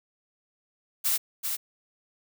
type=noise with echo; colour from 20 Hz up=blue; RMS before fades=-25 dBFS; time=1.04-1.18 s; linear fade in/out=20 ms; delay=390 ms; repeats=1; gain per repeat=-5 dB; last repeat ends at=1.57 s; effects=none